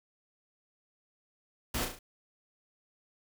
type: noise with echo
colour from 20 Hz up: pink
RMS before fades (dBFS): -33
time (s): 1.74-1.85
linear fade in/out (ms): 5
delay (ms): 35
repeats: 4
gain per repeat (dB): -5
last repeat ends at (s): 1.99
effects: none